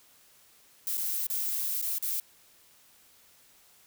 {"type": "noise with dropouts", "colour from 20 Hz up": "violet", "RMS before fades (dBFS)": -31, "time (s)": [0.87, 2.2], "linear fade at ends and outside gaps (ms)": 2, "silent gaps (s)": [[0.973, 0.977], [1.268, 1.3], [1.816, 1.824], [1.984, 2.025]], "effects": ["white hiss -60 dBFS RMS until 3.86 s"]}